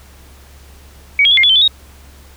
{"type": "tone with pitch steps", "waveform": "sine", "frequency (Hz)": [2257, 3269, 3431, 2119, 3426, 3098, 3466, 3762], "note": ["C#7", "G#7", "A7", "C7", "A7", "G7", "A7", "A#7"], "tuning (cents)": [31, -28, -44, 21, -47, -21, -27, 15], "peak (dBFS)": -7, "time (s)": [1.19, 1.678], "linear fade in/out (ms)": 2, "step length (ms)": 61, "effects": ["added 69 Hz sine -40 dBFS peak until 2.36 s", "pink hiss -45 dBFS RMS until 2.36 s"]}